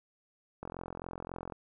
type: click train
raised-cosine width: 1 ms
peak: -26 dBFS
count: 40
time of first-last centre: 0.63-1.522 s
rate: 43.7 Hz
effects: none